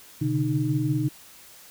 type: tone cluster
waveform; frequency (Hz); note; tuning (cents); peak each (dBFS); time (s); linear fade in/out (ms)
sine; 126.5 / 140.8 / 146.5 / 307.3; B2 / C#3 / D3 / D#4; +42 / +27 / -4 / -21; -26 / -34 / -27 / -26; 0.21-1.09; 10
effects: white hiss -49 dBFS RMS until 1.7 s